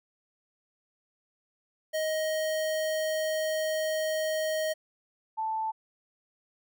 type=tone pair in turn; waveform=square / sine; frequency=627 / 880.6 Hz; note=D#5 / A5; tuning=+13 / +1 cents; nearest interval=tritone; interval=588 cents; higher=second; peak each=-28 dBFS; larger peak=neither; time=1.93-4.74 / 5.37-5.72 s; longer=first; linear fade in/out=20 ms; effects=none